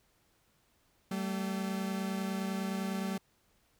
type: tone pair together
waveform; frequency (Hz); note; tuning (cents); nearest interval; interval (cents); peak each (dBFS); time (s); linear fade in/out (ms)
40% pulse; 192.06 / 221.9; G3 / A3; -35 / +15; minor third; 250; -33 / -38; 1.11-3.18; 5
effects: pink hiss -71 dBFS RMS until 3.79 s